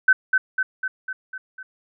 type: tone with echo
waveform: sine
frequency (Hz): 1527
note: G6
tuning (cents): -46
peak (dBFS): -10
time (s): 0.08-0.13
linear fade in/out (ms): 5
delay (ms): 250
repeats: 6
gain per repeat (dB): -4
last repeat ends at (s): 1.63
effects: none